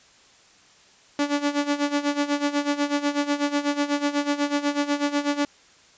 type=tone with tremolo; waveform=sawtooth; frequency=288.7 Hz; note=D4; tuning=30 cents flat; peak=-15 dBFS; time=1.19-5.45 s; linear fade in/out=2 ms; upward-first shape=sine; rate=8.1 Hz; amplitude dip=80%; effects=white hiss -54 dBFS RMS until 5.97 s + resampled to 16000 Hz